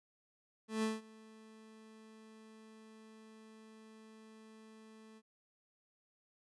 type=tone with ADSR envelope; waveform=30% pulse; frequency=219.5 Hz; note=A3; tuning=4 cents flat; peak=-29 dBFS; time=0.68-5.22 s; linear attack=150 ms; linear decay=180 ms; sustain=-24 dB; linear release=49 ms; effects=resampled to 24000 Hz